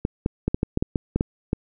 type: clicks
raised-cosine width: 3 ms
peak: -8 dBFS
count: 11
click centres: 0.051 / 0.261 / 0.48 / 0.545 / 0.631 / 0.774 / 0.825 / 0.958 / 1.16 / 1.209 / 1.531 s
effects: none